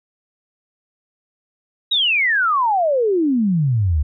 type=exponential sweep; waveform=sine; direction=down; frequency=3888 to 69.3 Hz; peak=-14 dBFS; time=1.91-4.03 s; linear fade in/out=10 ms; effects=none